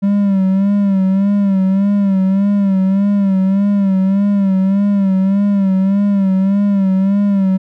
triangle tone with vibrato, 196 Hz, G3, in tune, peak -8 dBFS, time 0.02-7.58 s, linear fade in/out 20 ms, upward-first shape sine, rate 1.7 Hz, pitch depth 64 cents each way, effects none

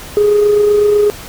sine tone with amplitude modulation, 415.3 Hz, G#4, in tune, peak -4 dBFS, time 0.17-1.1 s, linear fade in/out 0 ms, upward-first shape sine, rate 28 Hz, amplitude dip 40%, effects tanh soft clip ceiling -4 dBFS + pink hiss -31 dBFS RMS until 1.28 s

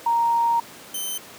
sine / 5% pulse tone pair in turn, 932.3 / 3082 Hz, A#5 / G7, 0 / -30 cents, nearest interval octave + major sixth, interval 2070 cents, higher second, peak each -17 / -18 dBFS, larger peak first, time 0.06-0.6 / 0.94-1.18 s, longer first, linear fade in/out 5 ms, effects pink hiss -42 dBFS RMS until 1.38 s + high-pass 200 Hz 12 dB/octave

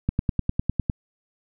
click train, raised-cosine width 5 ms, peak -9 dBFS, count 9, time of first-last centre 0.09-0.898 s, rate 9.9 Hz, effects none

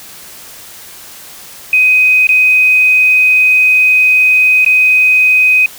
sine tone with dropouts, 2510 Hz, D#7, 15 cents sharp, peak -5 dBFS, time 1.73-5.66 s, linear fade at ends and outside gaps 2 ms, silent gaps 2.27-2.29 / 4.648-4.662 s, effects white hiss -33 dBFS RMS until 5.78 s

